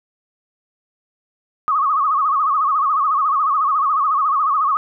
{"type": "tone with vibrato", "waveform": "sine", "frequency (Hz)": 1177, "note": "D6", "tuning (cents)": 3, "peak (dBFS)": -14, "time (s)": [1.68, 4.77], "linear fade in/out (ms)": 0, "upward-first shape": "sine", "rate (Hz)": 14, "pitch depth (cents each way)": 140, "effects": []}